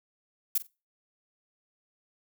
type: noise with echo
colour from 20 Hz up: violet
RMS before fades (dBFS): -25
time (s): 0.55-0.58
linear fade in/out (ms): 5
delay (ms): 45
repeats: 2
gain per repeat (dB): -15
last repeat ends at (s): 0.67
effects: noise-tail reverb RT60 0.3 s tail -24 dB re dry